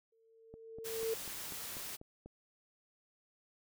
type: tone with exponential growth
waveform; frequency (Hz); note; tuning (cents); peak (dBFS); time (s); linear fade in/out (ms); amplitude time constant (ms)
sine; 450.6; A4; +41; -31; 0.12-1.14; 5; 220
type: click train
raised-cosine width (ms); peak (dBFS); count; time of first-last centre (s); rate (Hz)
2; -37; 8; 0.54-2.26; 4.07
type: noise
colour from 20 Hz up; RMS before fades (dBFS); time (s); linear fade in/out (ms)
white; -44; 0.84-1.97; 20
effects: none